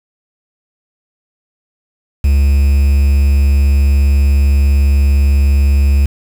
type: tone with quantisation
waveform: triangle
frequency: 69.9 Hz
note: C#2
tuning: 15 cents sharp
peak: -5 dBFS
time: 2.24-6.06 s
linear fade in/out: 5 ms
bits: 5
effects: none